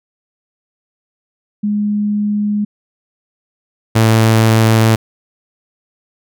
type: tone pair in turn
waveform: sine / sawtooth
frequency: 207.7 / 111.63 Hz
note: G#3 / A2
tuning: 0 / +25 cents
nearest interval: major seventh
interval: 1075 cents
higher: first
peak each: -13 / -4 dBFS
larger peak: second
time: 1.63-2.65 / 3.95-4.96 s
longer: first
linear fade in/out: 10 ms
effects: none